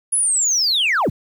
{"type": "linear sweep", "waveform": "sine", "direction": "down", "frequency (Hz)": [10548, 49], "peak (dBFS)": -13, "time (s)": [0.12, 1.1], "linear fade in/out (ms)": 10, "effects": ["tanh soft clip ceiling -13 dBFS", "8-bit"]}